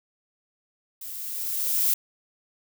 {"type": "noise with level ramp", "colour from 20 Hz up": "violet", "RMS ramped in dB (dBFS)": [-38, -21], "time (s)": [1.01, 1.94], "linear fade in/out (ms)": 5, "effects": []}